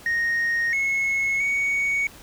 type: tone with pitch steps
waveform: sine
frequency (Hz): 1862 / 2183 / 2234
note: A#6 / C#7 / C#7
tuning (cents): -2 / -27 / +13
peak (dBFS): -18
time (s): 0.06-2.07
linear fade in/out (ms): 2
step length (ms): 670
effects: tanh soft clip ceiling -19 dBFS + pink hiss -46 dBFS RMS until 2.22 s